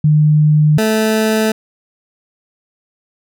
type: tone pair in turn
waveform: sine / 20% pulse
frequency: 151.7 / 218.6 Hz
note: D#3 / A3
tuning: -44 / -11 cents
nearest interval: tritone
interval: 633 cents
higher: second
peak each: -7 dBFS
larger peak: neither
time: 0.04-0.78 / 0.78-1.52 s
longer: neither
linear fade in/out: 5 ms
effects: none